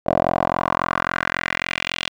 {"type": "tone with band-pass filter sweep", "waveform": "10% pulse", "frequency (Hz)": 43.65, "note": "F1", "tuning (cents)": 0, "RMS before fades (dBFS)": -22, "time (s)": [0.06, 2.09], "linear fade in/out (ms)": 10, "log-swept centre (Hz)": [600, 3200], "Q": 2.7, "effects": []}